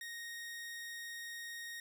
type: tone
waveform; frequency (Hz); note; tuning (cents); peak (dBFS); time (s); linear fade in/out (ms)
sawtooth; 1864.7; A#6; 0; -40; 0.01-1.8; 2
effects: none